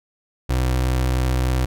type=tone with vibrato; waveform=30% pulse; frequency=63.4 Hz; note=B1; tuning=46 cents sharp; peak=-15 dBFS; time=0.49-1.66 s; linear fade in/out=10 ms; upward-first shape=sine; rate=16 Hz; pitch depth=15 cents each way; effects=none